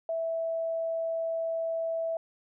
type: tone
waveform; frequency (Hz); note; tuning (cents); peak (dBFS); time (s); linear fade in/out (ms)
sine; 657; E5; -6; -28; 0.09-2.17; 2
effects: none